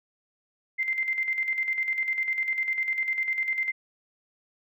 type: tone with tremolo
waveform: sine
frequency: 2084 Hz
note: C7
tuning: 7 cents flat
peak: -23 dBFS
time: 0.78-3.72 s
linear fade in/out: 20 ms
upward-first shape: square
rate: 10 Hz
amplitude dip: 55%
effects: none